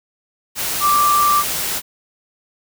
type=tone in noise; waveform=sine; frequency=1174.7 Hz; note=D6; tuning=in tune; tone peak=-12 dBFS; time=0.8-1.44 s; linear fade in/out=50 ms; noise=white; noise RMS=-22 dBFS; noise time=0.55-1.82 s; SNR=+7 dB; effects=none